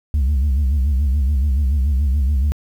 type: tone with vibrato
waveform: sine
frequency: 69.2 Hz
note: C#2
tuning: 2 cents flat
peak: -11 dBFS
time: 0.14-2.52 s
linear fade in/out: 0 ms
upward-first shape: sine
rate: 7 Hz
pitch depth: 150 cents each way
effects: tanh soft clip ceiling -13 dBFS + 8-bit